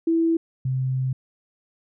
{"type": "tone pair in turn", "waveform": "sine", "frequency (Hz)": [329.6, 130.39], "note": ["E4", "C3"], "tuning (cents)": [0, -6], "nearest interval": "octave + major third", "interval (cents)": 1606, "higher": "first", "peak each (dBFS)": [-17, -21], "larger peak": "first", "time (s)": [[0.07, 0.37], [0.65, 1.13]], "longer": "second", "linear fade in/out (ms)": 5, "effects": []}